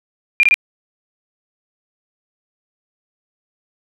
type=tone bursts; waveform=sine; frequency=2400 Hz; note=D7; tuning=37 cents sharp; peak=-8 dBFS; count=3; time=0.4-0.542 s; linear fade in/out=0 ms; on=32 ms; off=23 ms; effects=none